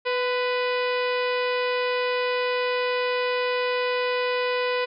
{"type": "harmonic tone with a mistuned harmonic", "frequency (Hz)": 495.5, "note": "B4", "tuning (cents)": 6, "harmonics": [1, 2, 3, 4, 5, 6, 7, 8, 9, 10], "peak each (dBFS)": [-24, -30, -34, -33, -33, -37, -42, -40, -44, -44], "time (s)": [0.05, 4.86], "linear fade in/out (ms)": 20, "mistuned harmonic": 2, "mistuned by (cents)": 32, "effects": []}